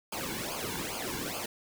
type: noise with flanger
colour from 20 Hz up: pink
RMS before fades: -36 dBFS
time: 0.12-1.46 s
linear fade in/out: 5 ms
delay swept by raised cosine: 0.52 to 1.62 ms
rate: 2.4 Hz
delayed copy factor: -0.85
effects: none